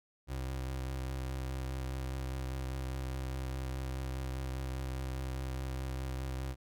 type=tone with vibrato; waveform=30% pulse; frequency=65.41 Hz; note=C2; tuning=in tune; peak=-33 dBFS; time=0.27-6.56 s; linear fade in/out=50 ms; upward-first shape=sine; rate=4.9 Hz; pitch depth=21 cents each way; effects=none

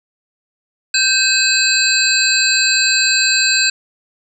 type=tone cluster; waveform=sine; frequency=1561 / 2579 / 4074 / 4615 / 7510 Hz; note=G6 / E7 / C8 / D8 / A#8; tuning=-8 / -39 / -47 / -31 / +12 cents; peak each=-18 dBFS; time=0.94-3.7 s; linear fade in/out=5 ms; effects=none

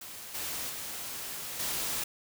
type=noise with level steps; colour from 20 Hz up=white; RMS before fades=-44 / -36 / -39 / -33 dBFS; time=0.01-2.04 s; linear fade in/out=5 ms; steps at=0.34 / 0.69 / 1.59 s; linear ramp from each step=10 ms; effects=none

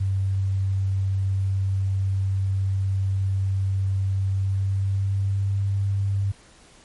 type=tone with pitch glide; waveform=sine; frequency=96.6 to 98.86 Hz; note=G2 to G2; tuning=-25 to +15 cents; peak=-20 dBFS; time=0-6.32 s; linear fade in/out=10 ms; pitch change=+40 cents; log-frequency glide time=4.33-5.63 s; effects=pink hiss -52 dBFS RMS until 6.84 s + MP3 48 kbps

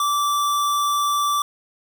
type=tone; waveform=square; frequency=1165 Hz; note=D6; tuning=14 cents flat; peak=-19 dBFS; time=0-1.42 s; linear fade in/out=2 ms; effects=none

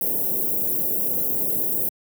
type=band-stop noise; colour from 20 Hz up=white; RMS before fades=-23 dBFS; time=0.01-1.89 s; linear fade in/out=2 ms; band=550 to 13000 Hz; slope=24 dB/octave; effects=high-pass 150 Hz 12 dB/octave

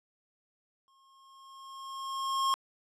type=tone with exponential growth; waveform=square; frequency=1077 Hz; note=C6; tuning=50 cents sharp; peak=-25 dBFS; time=0.88-2.54 s; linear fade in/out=0 ms; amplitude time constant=360 ms; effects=low-pass 9000 Hz 12 dB/octave

